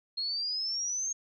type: exponential sweep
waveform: sine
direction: up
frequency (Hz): 4232 to 6510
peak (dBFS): -30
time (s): 0.17-1.13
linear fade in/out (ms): 10
effects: none